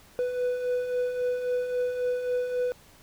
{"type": "beating tone pair", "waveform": "triangle", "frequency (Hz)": [492.7, 496.4], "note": ["B4", "B4"], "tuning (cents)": [-4, 9], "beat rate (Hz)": 3.7, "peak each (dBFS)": [-33, -24], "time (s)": [0.19, 2.72], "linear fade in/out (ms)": 0, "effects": ["pink hiss -55 dBFS RMS until 3.02 s"]}